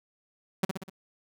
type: tone with echo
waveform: sawtooth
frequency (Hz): 190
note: F#3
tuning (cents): +46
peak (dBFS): -18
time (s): 0.63-0.65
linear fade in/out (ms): 5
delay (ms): 62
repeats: 4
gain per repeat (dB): -5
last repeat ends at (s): 0.898
effects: none